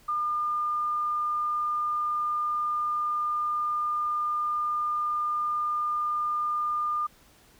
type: tone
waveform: sine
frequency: 1207 Hz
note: D6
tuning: 47 cents sharp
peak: -25 dBFS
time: 0.08-7.07 s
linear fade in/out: 10 ms
effects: pink hiss -58 dBFS RMS until 7.59 s